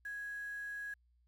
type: tone with quantisation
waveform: sine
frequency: 1661.2 Hz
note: G#6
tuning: in tune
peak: -40 dBFS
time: 0.05-0.94 s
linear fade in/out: 5 ms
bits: 10
effects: added 60 Hz sine -68 dBFS peak until 1.27 s